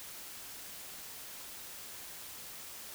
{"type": "silence", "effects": ["white hiss -47 dBFS RMS until 2.94 s"]}